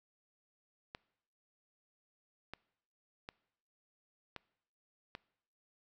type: clicks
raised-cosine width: 0.3 ms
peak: -27 dBFS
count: 5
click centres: 0.949 / 2.536 / 3.289 / 4.363 / 5.151 s
effects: noise-tail reverb RT60 0.8 s tail -23 dB re dry